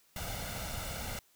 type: noise with comb filter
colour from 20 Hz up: pink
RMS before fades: -39 dBFS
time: 0.16-1.19 s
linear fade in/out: 2 ms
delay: 1.4 ms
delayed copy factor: +0.65
effects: white hiss -67 dBFS RMS until 1.35 s